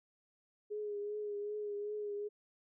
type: tone with vibrato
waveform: sine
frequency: 415.3 Hz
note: G#4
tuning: in tune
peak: -37 dBFS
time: 0.7-2.29 s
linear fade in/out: 20 ms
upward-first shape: triangle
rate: 2.6 Hz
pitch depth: 37 cents each way
effects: none